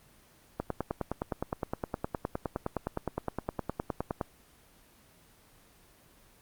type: click train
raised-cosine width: 1 ms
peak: -16 dBFS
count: 36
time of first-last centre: 0.6-4.212 s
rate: 9.69 Hz
effects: pink hiss -60 dBFS RMS until 6.41 s + Opus 24 kbps